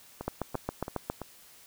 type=two click trains; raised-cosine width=1 ms; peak=-22 / -16 dBFS; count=4 / 7; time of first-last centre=0.21-1.217 / 0.28-1.1 s; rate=2.98 / 7.32 Hz; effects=white hiss -55 dBFS RMS until 1.66 s